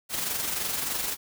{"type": "noise with amplitude modulation", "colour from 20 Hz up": "white", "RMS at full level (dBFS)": -28, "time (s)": [0.09, 1.17], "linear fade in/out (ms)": 50, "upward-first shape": "sine", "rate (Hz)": 23.3, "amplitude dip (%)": 45, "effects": []}